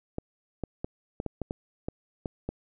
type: clicks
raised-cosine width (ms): 2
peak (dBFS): -18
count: 10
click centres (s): 0.184 / 0.637 / 0.845 / 1.201 / 1.263 / 1.417 / 1.509 / 1.885 / 2.258 / 2.49
effects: none